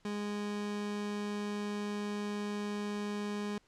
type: tone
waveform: 30% pulse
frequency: 206.6 Hz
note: G#3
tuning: 9 cents flat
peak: -32 dBFS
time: 0.05-3.58 s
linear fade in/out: 2 ms
effects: pink hiss -69 dBFS RMS until 3.67 s + low-pass 7000 Hz 12 dB/octave